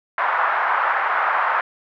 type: band-pass noise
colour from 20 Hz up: pink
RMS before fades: -20 dBFS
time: 0.18-1.61 s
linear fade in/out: 2 ms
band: 850 to 1600 Hz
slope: 24 dB/octave
effects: none